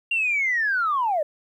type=linear sweep; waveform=sine; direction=down; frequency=2794 to 570 Hz; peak=-19 dBFS; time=0.11-1.23 s; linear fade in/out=5 ms; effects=tanh soft clip ceiling -15 dBFS + 10-bit